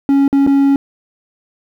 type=tone with dropouts; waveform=triangle; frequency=277.2 Hz; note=C#4; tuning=in tune; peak=-6 dBFS; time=0.09-0.76 s; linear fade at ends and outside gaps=1 ms; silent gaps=0.279-0.328 / 0.466-0.473 s; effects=8-bit